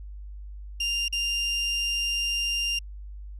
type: tone with dropouts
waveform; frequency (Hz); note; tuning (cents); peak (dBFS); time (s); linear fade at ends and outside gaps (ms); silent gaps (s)
30% pulse; 2794; F7; 0; -22; 0.8-2.79; 5; 1.083-1.125
effects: added 50 Hz sine -37 dBFS peak until 3.39 s + resampled to 24000 Hz